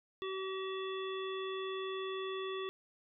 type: harmonic tone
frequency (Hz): 381.4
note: G4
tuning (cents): -47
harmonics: 1 / 3 / 5 / 7 / 9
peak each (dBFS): -38 / -44 / -50 / -51 / -47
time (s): 0.22-2.69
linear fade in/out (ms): 0
effects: none